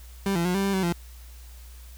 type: tone with pitch steps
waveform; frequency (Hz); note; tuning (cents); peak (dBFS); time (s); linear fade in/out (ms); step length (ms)
30% pulse; 196.5 / 169.9 / 180.1 / 196 / 197.1 / 189.7 / 171.9; G3 / F3 / F#3 / G3 / G3 / F#3 / F3; +4 / -47 / -46 / 0 / +10 / +43 / -27; -20; 0.26-0.925; 2; 95
effects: added 60 Hz sine -42 dBFS peak until 1.97 s + white hiss -53 dBFS RMS until 1.97 s